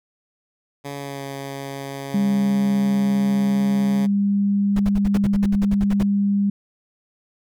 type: tone with pitch glide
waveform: 10% pulse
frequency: 141.3 to 137.99 Hz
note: C#3 to C#3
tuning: +34 to -8 cents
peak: -21 dBFS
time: 0.84-4.07 s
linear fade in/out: 20 ms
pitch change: -42 cents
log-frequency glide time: 0.94-1.26 s
type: tone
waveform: sine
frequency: 200.7 Hz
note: G3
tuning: 41 cents sharp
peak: -16 dBFS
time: 2.14-6.5 s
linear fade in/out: 5 ms
type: noise bursts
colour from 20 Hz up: brown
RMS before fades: -25 dBFS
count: 14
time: 4.76-6.031 s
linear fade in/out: 5 ms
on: 36 ms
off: 59 ms
effects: none